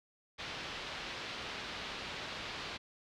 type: low-pass noise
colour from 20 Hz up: white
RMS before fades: -43 dBFS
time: 0.38-2.78 s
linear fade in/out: 20 ms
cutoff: 4100 Hz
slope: 24 dB/octave
effects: none